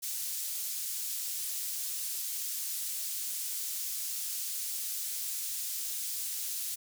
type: high-pass noise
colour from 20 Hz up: pink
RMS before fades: -36 dBFS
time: 0.02-6.76 s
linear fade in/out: 20 ms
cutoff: 6700 Hz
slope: 12 dB/octave
effects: none